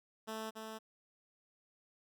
10% pulse tone with echo, 220 Hz, A3, in tune, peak -32 dBFS, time 0.27-0.51 s, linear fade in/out 20 ms, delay 280 ms, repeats 1, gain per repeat -4 dB, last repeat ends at 0.79 s, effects none

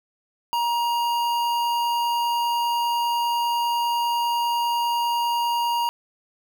square tone with notch filter, 945 Hz, A#5, 23 cents sharp, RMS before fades -23 dBFS, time 0.53-5.89 s, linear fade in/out 0 ms, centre 8200 Hz, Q 1.1, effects none

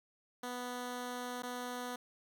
10% pulse tone with dropouts, 246.9 Hz, B3, in tune, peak -31 dBFS, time 0.43-1.96 s, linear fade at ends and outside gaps 5 ms, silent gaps 1.423-1.432 s, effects 11-bit

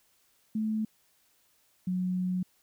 sine tone pair in turn, 217.4 / 182.81 Hz, A3 / F#3, -21 / -21 cents, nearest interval minor third, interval 300 cents, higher first, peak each -27 dBFS, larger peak neither, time 0.55-0.85 / 1.87-2.43 s, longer second, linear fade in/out 5 ms, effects white hiss -68 dBFS RMS until 2.62 s

